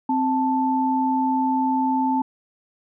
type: tone pair together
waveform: sine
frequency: 261.6 / 879.9 Hz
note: C4 / A5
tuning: 0 / 0 cents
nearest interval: octave + major sixth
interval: 2100 cents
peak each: -21 dBFS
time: 0.09-2.22 s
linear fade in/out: 5 ms
effects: none